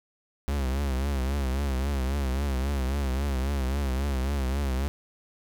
45% pulse tone with vibrato, 67.7 Hz, C#2, 40 cents flat, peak -25 dBFS, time 0.48-4.88 s, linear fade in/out 0 ms, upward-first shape triangle, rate 3.7 Hz, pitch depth 120 cents each way, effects none

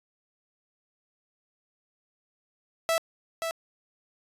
sawtooth tone with echo, 658 Hz, E5, 3 cents flat, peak -19 dBFS, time 2.89-2.98 s, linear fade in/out 0 ms, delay 530 ms, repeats 1, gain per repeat -6 dB, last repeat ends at 3.51 s, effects resampled to 32000 Hz

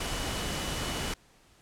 sine tone in noise, 2960 Hz, F#7, in tune, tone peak -42 dBFS, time 0.01-1.13 s, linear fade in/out 5 ms, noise pink, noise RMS -33 dBFS, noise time 0-1.14 s, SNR -12 dB, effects pink hiss -61 dBFS RMS until 1.61 s + low-pass 10000 Hz 12 dB/octave

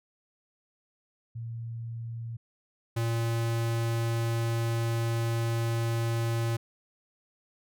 sine / square tone pair in turn, 115.5 / 115.5 Hz, A#2 / A#2, -16 / -16 cents, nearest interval unison, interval 0 cents, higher neither, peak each -34 / -27 dBFS, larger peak second, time 1.35-2.37 / 2.96-6.57 s, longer second, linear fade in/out 10 ms, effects none

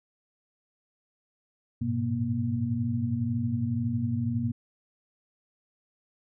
sine tone cluster, 100.5 / 110.3 / 122.4 / 236.5 Hz, G2 / A2 / B2 / A#3, +44 / +5 / -15 / +25 cents, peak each -33 / -36 / -30 / -29 dBFS, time 1.81-4.52 s, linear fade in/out 10 ms, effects none

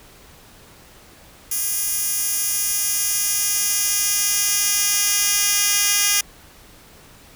10% pulse tone with high-pass filter sweep, 407.3 Hz, G#4, 34 cents flat, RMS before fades -20 dBFS, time 1.51-6.21 s, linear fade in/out 5 ms, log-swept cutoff 9500 to 4100 Hz, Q 0.78, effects pink hiss -47 dBFS RMS until 7.35 s

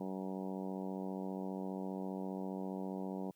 harmonic tone, 94.9 Hz, F#2, 44 cents sharp, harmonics 2 / 3 / 4 / 5 / 6 / 7 / 8 / 9 / 10, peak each -41 / -45 / -47 / -49 / -51 / -52 / -53 / -54 / -55 dBFS, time 0-3.31 s, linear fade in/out 5 ms, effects white hiss -75 dBFS RMS until 3.35 s + high-pass 60 Hz 12 dB/octave

